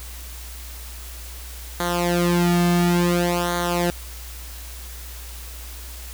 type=tone with flanger; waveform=sawtooth; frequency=174.61 Hz; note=F3; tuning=in tune; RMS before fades=-20 dBFS; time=1.8-3.9 s; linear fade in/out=0 ms; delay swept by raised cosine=0.38 to 2.08 ms; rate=0.57 Hz; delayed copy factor=-0.9; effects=added 60 Hz sine -35 dBFS peak until 6.13 s + white hiss -40 dBFS RMS until 6.13 s